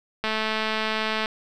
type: click train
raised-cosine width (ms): 0.3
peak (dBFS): -10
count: 223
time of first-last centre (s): 0.24-1.258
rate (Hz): 218
effects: none